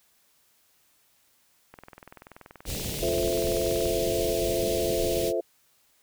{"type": "click train", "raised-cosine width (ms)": 0.5, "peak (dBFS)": -29, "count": 45, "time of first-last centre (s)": [1.74, 3.855], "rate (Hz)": 20.8}
{"type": "band-stop noise", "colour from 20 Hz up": "pink", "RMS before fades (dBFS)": -32, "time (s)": [2.65, 5.33], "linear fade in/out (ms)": 50, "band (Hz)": [600, 2600], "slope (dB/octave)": 24}
{"type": "chord", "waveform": "sine", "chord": "F major seventh", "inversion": "none", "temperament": "equal", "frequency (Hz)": [349.2, 440, 523.3, 659.3], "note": ["F4", "A4", "C5", "E5"], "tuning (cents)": [0, 0, 0, 0], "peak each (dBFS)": -30, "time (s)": [3.02, 5.41], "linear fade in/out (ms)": 10}
{"effects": ["white hiss -65 dBFS RMS until 6.02 s"]}